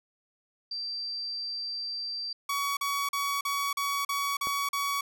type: tone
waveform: sine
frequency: 4692 Hz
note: D8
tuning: 2 cents flat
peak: -32 dBFS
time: 0.71-2.33 s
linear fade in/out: 5 ms
type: tone bursts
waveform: sawtooth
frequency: 1128 Hz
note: C#6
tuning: 30 cents sharp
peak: -24 dBFS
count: 8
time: 2.49-5.01 s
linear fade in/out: 5 ms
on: 280 ms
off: 40 ms
type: click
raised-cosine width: 1 ms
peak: -25 dBFS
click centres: 4.471 s
effects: none